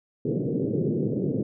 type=band-pass noise; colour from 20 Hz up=pink; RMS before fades=-26 dBFS; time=0.25-1.43 s; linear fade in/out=5 ms; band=120 to 480 Hz; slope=48 dB/octave; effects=none